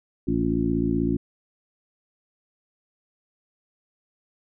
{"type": "harmonic tone with a mistuned harmonic", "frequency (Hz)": 56.1, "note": "A1", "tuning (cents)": 34, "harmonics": [1, 2, 3, 4, 5, 6], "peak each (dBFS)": [-31, -31, -29, -27, -25, -28], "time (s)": [0.27, 1.17], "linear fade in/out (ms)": 10, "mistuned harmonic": 6, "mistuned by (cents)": 55, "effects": []}